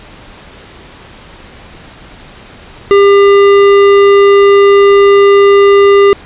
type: tone with hard clipping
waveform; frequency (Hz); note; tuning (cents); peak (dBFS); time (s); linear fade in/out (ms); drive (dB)
sine; 400; G4; +35; -4; 2.91-6.13; 0; 13
effects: pink hiss -34 dBFS RMS until 6.25 s + resampled to 8000 Hz